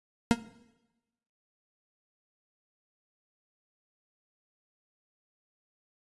40% pulse tone with exponential decay, 233.1 Hz, A#3, in tune, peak -14 dBFS, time 0.31-0.39 s, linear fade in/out 0 ms, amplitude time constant 16 ms, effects noise-tail reverb RT60 1.0 s tail -17 dB re dry + resampled to 24000 Hz

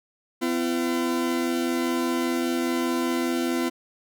40% pulse tone pair together, 253.9 / 338.9 Hz, B3 / E4, +48 / +48 cents, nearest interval perfect fourth, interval 500 cents, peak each -25 dBFS, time 0.41-3.7 s, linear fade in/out 20 ms, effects none

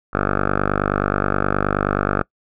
5% pulse tone with low-pass filter, 49.47 Hz, G1, 17 cents sharp, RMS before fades -20 dBFS, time 0.13-2.23 s, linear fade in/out 10 ms, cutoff 1300 Hz, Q 4.4, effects noise-tail reverb RT60 0.1 s tail -25 dB re dry

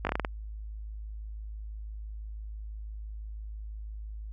slowing click train, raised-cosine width 0.5 ms, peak -13 dBFS, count 7, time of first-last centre 0.05-0.248 s, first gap 19 ms, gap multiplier 1.22, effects added 53 Hz sine -37 dBFS peak until 4.32 s

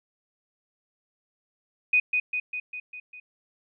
sine tone with echo, 2489 Hz, D#7, in tune, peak -17 dBFS, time 1.93-2 s, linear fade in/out 5 ms, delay 200 ms, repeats 6, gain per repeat -4 dB, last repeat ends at 3.2 s, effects none

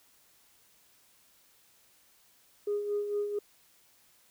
sine tone with tremolo, 411.9 Hz, G#4, 14 cents flat, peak -26 dBFS, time 2.67-3.39 s, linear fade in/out 5 ms, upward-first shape sine, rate 4.4 Hz, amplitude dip 55%, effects tanh soft clip ceiling -24 dBFS + white hiss -64 dBFS RMS until 4.3 s

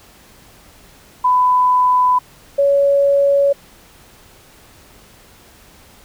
sine tone pair in turn, 1000 / 561.2 Hz, B5 / C#5, +21 / +21 cents, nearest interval minor seventh, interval 1000 cents, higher first, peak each -10 dBFS, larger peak neither, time 1.24-2.19 / 2.58-3.53 s, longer neither, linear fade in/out 10 ms, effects pink hiss -46 dBFS RMS until 6.04 s

